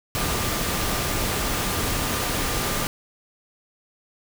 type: tone in noise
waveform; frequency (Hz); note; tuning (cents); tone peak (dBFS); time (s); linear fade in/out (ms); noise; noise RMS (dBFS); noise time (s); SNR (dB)
sine; 1197; D6; +33; -36; 0.15-2.87; 0; pink; -25; 0.15-2.87; -14
effects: none